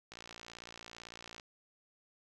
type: click train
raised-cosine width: 0.2 ms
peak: -30 dBFS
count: 75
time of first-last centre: 0.12-1.398 s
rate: 57.9 Hz
effects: none